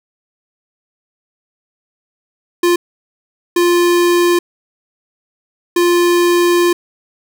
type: tone bursts at uneven times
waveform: square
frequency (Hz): 349.2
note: F4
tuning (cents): 0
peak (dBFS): -10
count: 3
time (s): 2.63-2.76 / 3.56-4.39 / 5.76-6.73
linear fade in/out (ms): 5
effects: none